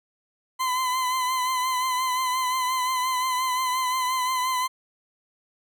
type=tone with vibrato; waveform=40% pulse; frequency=1020 Hz; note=C6; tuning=44 cents flat; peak=-22 dBFS; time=0.59-4.68 s; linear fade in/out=20 ms; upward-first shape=triangle; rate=5.7 Hz; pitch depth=45 cents each way; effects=none